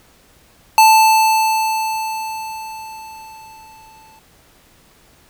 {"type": "tone with exponential decay", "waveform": "square", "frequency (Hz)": 880, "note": "A5", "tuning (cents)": 0, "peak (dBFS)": -6, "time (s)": [0.78, 4.19], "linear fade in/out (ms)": 1, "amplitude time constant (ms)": 740, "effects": ["pink hiss -51 dBFS RMS until 5.29 s"]}